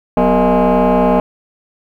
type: tone with frequency modulation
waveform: sine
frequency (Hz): 185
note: F#3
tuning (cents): 0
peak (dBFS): -6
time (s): 0.17-1.2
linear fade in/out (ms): 2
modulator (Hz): 216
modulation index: 3.4
effects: tanh soft clip ceiling -8 dBFS + 8-bit